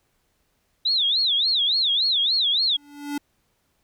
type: tone with vibrato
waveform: sine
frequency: 3752 Hz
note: A#7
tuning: 11 cents sharp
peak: -18 dBFS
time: 0.85-2.77 s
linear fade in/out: 10 ms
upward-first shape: sine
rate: 3.5 Hz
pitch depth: 250 cents each way
type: tone with exponential growth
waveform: square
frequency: 288.7 Hz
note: D4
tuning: 30 cents flat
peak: -24 dBFS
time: 2.67-3.18 s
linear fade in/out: 5 ms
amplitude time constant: 110 ms
effects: pink hiss -69 dBFS RMS until 3.83 s